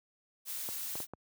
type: noise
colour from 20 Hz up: blue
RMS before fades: -39 dBFS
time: 0.45-1.07 s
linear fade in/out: 50 ms
type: clicks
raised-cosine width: 1 ms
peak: -28 dBFS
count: 4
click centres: 0.689 / 0.955 / 1.003 / 1.136 s
effects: high-pass 80 Hz 12 dB/octave